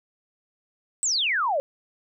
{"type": "exponential sweep", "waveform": "sine", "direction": "down", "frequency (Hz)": [8260, 527], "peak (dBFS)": -21, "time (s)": [1.03, 1.6], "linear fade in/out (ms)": 0, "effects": []}